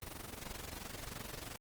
pink noise with amplitude modulation, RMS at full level -43 dBFS, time 0.02-1.56 s, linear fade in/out 0 ms, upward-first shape sine, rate 22.9 Hz, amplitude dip 75%, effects Opus 24 kbps

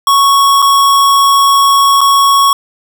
square tone with dropouts, 1108.7 Hz, C#6, in tune, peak -6 dBFS, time 0.07-2.53 s, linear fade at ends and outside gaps 2 ms, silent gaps 0.62-0.624 / 2.008-2.013 s, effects none

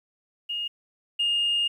sine tone pair in turn, 2849 / 2835 Hz, F7 / F7, +34 / +25 cents, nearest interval unison, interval 9 cents, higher first, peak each -27 / -20 dBFS, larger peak second, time 0.49-0.68 / 1.19-1.68 s, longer second, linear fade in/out 10 ms, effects tanh soft clip ceiling -18 dBFS + 10-bit

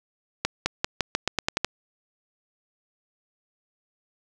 accelerating click train, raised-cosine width 0.2 ms, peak -5 dBFS, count 10, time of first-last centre 0.45-1.646 s, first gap 210 ms, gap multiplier 0.88, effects none

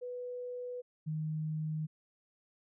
sine tone pair in turn, 493.9 / 155.57 Hz, B4 / D#3, 0 / 0 cents, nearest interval octave + minor sixth, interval 2000 cents, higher first, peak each -38 / -33 dBFS, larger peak second, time 0.01-0.82 / 1.06-1.87 s, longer neither, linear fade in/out 20 ms, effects none

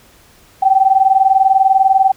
sine tone pair together, 763.9 / 784 Hz, G5 / G5, -45 / 0 cents, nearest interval unison, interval 45 cents, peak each -10 / -12 dBFS, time 0.62-2.12 s, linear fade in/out 10 ms, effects pink hiss -47 dBFS RMS until 2.16 s

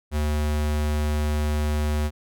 square tone, 75 Hz, D2, 37 cents sharp, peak -22 dBFS, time 0.11-2.11 s, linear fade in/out 50 ms, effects none

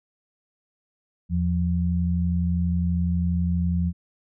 sine tone pair together, 82.4 / 174.61 Hz, E2 / F3, 0 / 0 cents, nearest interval octave + minor second, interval 1300 cents, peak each -23 dBFS, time 1.29-3.93 s, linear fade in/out 50 ms, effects none

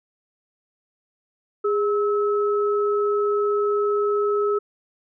sine tone pair together, 411.4 / 1296 Hz, G#4 / E6, -16 / -30 cents, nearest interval octave + minor sixth, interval 1986 cents, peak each -19 / -26 dBFS, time 1.64-4.59 s, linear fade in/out 10 ms, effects none

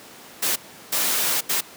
white noise bursts at uneven times, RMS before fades -22 dBFS, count 3, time 0.42-0.56 / 0.92-1.41 / 1.49-1.61 s, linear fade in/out 10 ms, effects pink hiss -43 dBFS RMS until 1.76 s + high-pass 200 Hz 12 dB/octave

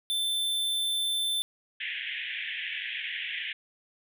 square tone, 3541 Hz, A7, 10 cents sharp, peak -27 dBFS, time 0.1-1.42 s, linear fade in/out 0 ms
pink band-pass noise, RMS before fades -35 dBFS, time 1.8-3.53 s, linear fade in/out 5 ms, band 1700 to 3400 Hz, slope 96 dB/octave
effects none

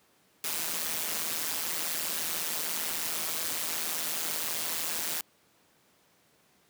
white noise with amplitude modulation, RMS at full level -29 dBFS, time 0.44-5.21 s, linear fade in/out 2 ms, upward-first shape sine, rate 162 Hz, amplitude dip 80%, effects pink hiss -65 dBFS RMS until 6.69 s + high-pass 150 Hz 12 dB/octave

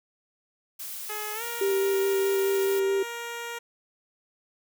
blue noise, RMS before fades -37 dBFS, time 0.79-2.8 s, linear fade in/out 10 ms
10% pulse tone with pitch glide, 423.6 to 470 Hz, G#4 to A#4, +34 to +14 cents, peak -25 dBFS, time 1.09-3.59 s, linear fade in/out 10 ms, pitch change +180 cents, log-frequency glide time 1.34-1.43 s
sine tone with vibrato, 390.8 Hz, G4, 5 cents flat, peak -22 dBFS, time 1.61-3.03 s, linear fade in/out 5 ms, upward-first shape square, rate 4.7 Hz, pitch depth 9 cents each way
effects none

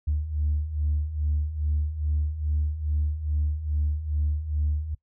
sine beating tone pair, 73.42 / 75.82 Hz, D2 / D#2, 0 / -44 cents, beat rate 2.4 Hz, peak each -29 / -24 dBFS, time 0.07-4.95 s, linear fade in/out 10 ms, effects noise-tail reverb RT60 0.1 s tail -22 dB re dry + tanh soft clip ceiling -17 dBFS

